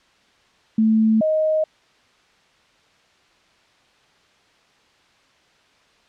sine tone pair in turn, 220 / 624.8 Hz, A3 / D#5, 0 / +7 cents, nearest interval octave + tritone, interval 1807 cents, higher second, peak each -13 / -16 dBFS, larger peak first, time 0.78-1.21 / 1.21-1.64 s, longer neither, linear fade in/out 5 ms, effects white hiss -57 dBFS RMS until 6.08 s + low-pass 4000 Hz 12 dB/octave

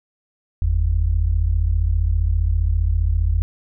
sine tone pair together, 47.37 / 82.41 Hz, F#1 / E2, +41 / 0 cents, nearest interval minor seventh, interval 959 cents, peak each -18 dBFS, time 0.62-3.42 s, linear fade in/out 0 ms, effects none

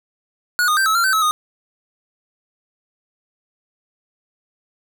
square tone with pitch steps, 1454 / 1231 / 1564 / 1297 / 1378 / 1536 / 1292 / 1237 Hz, F#6 / D#6 / G6 / E6 / F6 / G6 / E6 / D#6, -31 / -19 / -4 / -28 / -24 / -36 / -35 / -10 cents, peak -15 dBFS, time 0.59-1.31 s, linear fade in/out 0 ms, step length 90 ms, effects none

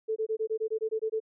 sine tone bursts, 440 Hz, A4, in tune, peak -26 dBFS, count 11, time 0.08-1.202 s, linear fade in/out 20 ms, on 82 ms, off 22 ms, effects none

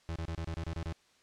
35% pulse tone bursts, 82.41 Hz, E2, in tune, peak -33 dBFS, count 9, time 0.09-0.925 s, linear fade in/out 0 ms, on 67 ms, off 29 ms, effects white hiss -66 dBFS RMS until 1.22 s + low-pass 6000 Hz 12 dB/octave

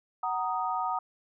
sine chord, D# minor, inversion first, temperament just, 746.7 / 933.4 / 1244.5 Hz, F#5 / A#5 / D#6, +16 / +2 / 0 cents, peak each -32 dBFS, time 0.23-0.99 s, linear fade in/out 5 ms, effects none

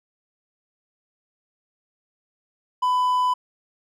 triangle tone, 1000 Hz, B5, 21 cents sharp, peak -16 dBFS, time 2.82-3.34 s, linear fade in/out 10 ms, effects none

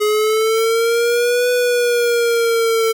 square linear two-way sweep, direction up then down, 419.2 to 493.9 to 447.5 Hz, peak -14 dBFS, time 0-2.93 s, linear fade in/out 20 ms, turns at 1.5 s, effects none

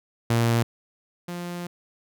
sawtooth tone pair in turn, 116.54 / 175.09 Hz, A#2 / F3, 0 / +5 cents, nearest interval perfect fifth, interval 705 cents, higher second, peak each -15 / -27 dBFS, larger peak first, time 0.3-0.63 / 1.28-1.67 s, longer second, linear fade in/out 5 ms, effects none

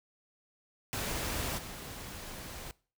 pink noise with level steps, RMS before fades -35 / -44 dBFS, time 0.93-2.71 s, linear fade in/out 0 ms, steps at 1.57 s, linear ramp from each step 20 ms, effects noise-tail reverb RT60 0.4 s tail -22 dB re dry

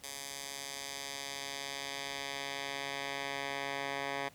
10% pulse tone with band-pass filter sweep, 139.1 Hz, C#3, 6 cents sharp, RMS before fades -40 dBFS, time 0.03-4.29 s, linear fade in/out 10 ms, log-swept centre 7900 to 1700 Hz, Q 0.79, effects pink hiss -60 dBFS RMS until 4.34 s + high-pass 60 Hz 12 dB/octave

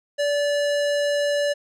square tone with low-pass filter, 579 Hz, D5, 25 cents flat, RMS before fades -22 dBFS, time 0.18-1.54 s, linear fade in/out 20 ms, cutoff 7300 Hz, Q 0.8, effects none

